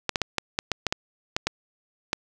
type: clicks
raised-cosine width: 0.2 ms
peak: -6 dBFS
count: 11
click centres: 0.093 / 0.158 / 0.217 / 0.383 / 0.589 / 0.717 / 0.867 / 0.925 / 1.365 / 1.47 / 2.131 s
effects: none